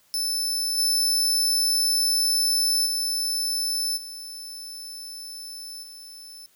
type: tone with level steps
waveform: sawtooth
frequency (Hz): 5274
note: E8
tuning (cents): 0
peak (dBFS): -21 / -17 / -21 / -33 / -38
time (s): 0.14-6.46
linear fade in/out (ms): 0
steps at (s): 0.77 / 2.85 / 3.96 / 5.82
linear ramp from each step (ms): 20
effects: white hiss -61 dBFS RMS until 6.55 s